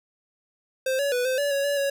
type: tone with pitch steps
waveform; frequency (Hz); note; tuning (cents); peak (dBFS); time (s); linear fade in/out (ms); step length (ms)
square; 523 / 565 / 493.3 / 517 / 573 / 557 / 571 / 557; C5 / C#5 / B4 / C5 / D5 / C#5 / D5 / C#5; -1 / +33 / -2 / -21 / -43 / +8 / -49 / +8; -23; 0.86-1.9; 5; 130
effects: none